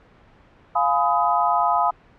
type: chord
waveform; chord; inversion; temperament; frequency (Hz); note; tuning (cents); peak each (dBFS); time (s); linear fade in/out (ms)
sine; F half-diminished seventh; none; just; 698.5 / 838.1 / 1005.8 / 1257.2; F5 / Ab5 / Cb6 / Eb6; 0 / +16 / +31 / +18; -22; 0.75-1.91; 10
effects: pink hiss -52 dBFS RMS until 2.18 s + low-pass 2000 Hz 12 dB/octave